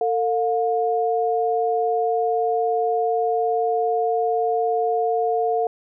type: tone pair together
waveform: sine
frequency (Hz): 450.5 / 713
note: A4 / F5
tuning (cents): +41 / +36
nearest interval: minor sixth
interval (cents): 795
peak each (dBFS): -21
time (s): 0.01-5.67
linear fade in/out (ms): 2
effects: none